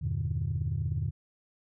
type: chord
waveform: sine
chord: E half-diminished seventh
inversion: none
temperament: just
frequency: 82.41 / 98.89 / 118.67 / 148.33 Hz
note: E2 / G2 / Bb2 / D3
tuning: 0 / +16 / +31 / +18 cents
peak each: -33 dBFS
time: 0.01-1.11 s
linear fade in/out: 20 ms
effects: tanh soft clip ceiling -21 dBFS